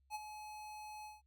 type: tone with ADSR envelope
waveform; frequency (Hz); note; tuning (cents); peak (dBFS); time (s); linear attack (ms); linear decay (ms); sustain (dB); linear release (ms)
square; 850; G#5; +40; -39; 0.1-1.22; 50; 27; -9; 170
effects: added 67 Hz sine -70 dBFS peak until 1.26 s